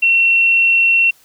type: tone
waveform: sine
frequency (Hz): 2719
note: F7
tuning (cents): -47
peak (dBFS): -9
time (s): 0.02-1.11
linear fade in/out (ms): 10
effects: white hiss -51 dBFS RMS until 1.24 s